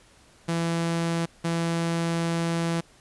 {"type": "tone pair in turn", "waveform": "sawtooth", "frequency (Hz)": [167.4, 167.4], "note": ["E3", "E3"], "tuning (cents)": [27, 27], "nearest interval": "unison", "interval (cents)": 0, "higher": "neither", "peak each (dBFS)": -20, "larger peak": "neither", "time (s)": [[0.48, 1.26], [1.44, 2.81]], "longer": "second", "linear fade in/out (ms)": 10, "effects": ["pink hiss -56 dBFS RMS until 3 s", "resampled to 24000 Hz"]}